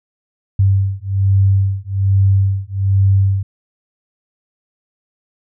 sine beating tone pair, 96.9 / 98.1 Hz, G2 / G2, -20 / +2 cents, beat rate 1.2 Hz, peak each -14 dBFS, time 0.59-3.43 s, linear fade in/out 5 ms, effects none

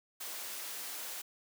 white high-pass noise, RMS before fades -42 dBFS, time 0.2-1.22 s, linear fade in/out 10 ms, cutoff 360 Hz, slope 12 dB/octave, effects none

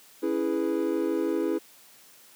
triangle chord, C# minor seventh, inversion none, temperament equal, 277.2 / 329.6 / 415.3 / 493.9 Hz, C#4 / E4 / G#4 / B4, 0 / 0 / 0 / 0 cents, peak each -30 / -25 / -28 / -31 dBFS, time 0.22-1.59 s, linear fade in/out 20 ms, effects white hiss -54 dBFS RMS until 2.35 s + high-pass 150 Hz 12 dB/octave

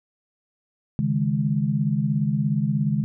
sine chord, C# suspended second, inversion none, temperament equal, 138.59 / 155.56 / 207.7 Hz, C#3 / D#3 / G#3, 0 / 0 / 0 cents, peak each -24 dBFS, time 0.99-3.04 s, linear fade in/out 0 ms, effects none

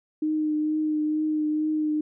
sine tone with vibrato, 306.8 Hz, D#4, 24 cents flat, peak -22 dBFS, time 0.22-2.01 s, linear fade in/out 5 ms, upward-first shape triangle, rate 2.2 Hz, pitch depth 20 cents each way, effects none

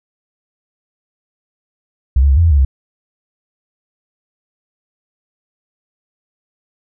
sine tone with pitch steps, 64.8 / 70.4 / 67.3 / 84.5 / 83.1 / 72 / 67 Hz, C2 / C#2 / C2 / E2 / E2 / D2 / C2, -16 / +27 / +49 / +43 / +15 / -34 / +42 cents, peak -7 dBFS, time 2.16-2.65 s, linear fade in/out 5 ms, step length 70 ms, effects none

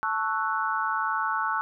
sine chord, F# minor seventh, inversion first, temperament equal, 880 / 1108.7 / 1318.5 / 1480 Hz, A5 / C#6 / E6 / F#6, 0 / 0 / 0 / 0 cents, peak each -30 dBFS, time 0.03-1.61 s, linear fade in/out 0 ms, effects none

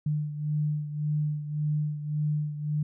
sine beating tone pair, 149.8 / 151.6 Hz, D3 / D#3, +35 / -45 cents, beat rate 1.8 Hz, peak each -27 / -33 dBFS, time 0.06-2.83 s, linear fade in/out 5 ms, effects none

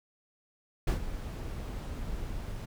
brown noise with ADSR envelope, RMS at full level -25 dBFS, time 0.87-2.66 s, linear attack 7 ms, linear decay 110 ms, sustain -12 dB, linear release 15 ms, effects none

